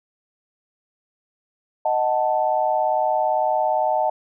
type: chord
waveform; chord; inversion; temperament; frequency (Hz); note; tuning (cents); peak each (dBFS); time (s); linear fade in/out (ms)
sine; D# diminished; none; equal; 622.3 / 740 / 880; D#5 / F#5 / A5; 0 / 0 / 0; -22; 1.85-4.1; 5
effects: none